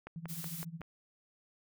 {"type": "click train", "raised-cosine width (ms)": 0.5, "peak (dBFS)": -29, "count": 5, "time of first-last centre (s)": [0.07, 0.816], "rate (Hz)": 5.36}
{"type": "tone with tremolo", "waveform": "sine", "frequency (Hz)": 164.81, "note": "E3", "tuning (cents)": 0, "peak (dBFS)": -38, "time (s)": [0.16, 0.81], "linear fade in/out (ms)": 0, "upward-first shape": "sine", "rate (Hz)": 14, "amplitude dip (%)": 85}
{"type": "noise", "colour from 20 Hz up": "blue", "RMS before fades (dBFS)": -44, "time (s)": [0.28, 0.65], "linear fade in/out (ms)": 20}
{"effects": []}